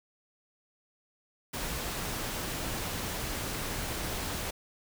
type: noise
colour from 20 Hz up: pink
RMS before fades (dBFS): -35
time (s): 1.53-4.51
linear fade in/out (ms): 10
effects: none